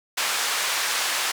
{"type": "band-pass noise", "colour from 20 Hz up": "pink", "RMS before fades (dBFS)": -25, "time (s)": [0.17, 1.32], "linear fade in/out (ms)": 10, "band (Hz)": [1100, 10000], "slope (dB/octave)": 12, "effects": []}